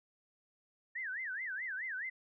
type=tone with vibrato; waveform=sine; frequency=1767 Hz; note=A6; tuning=7 cents sharp; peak=-37 dBFS; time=0.95-2.1 s; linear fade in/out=10 ms; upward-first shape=sine; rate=4.7 Hz; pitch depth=290 cents each way; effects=none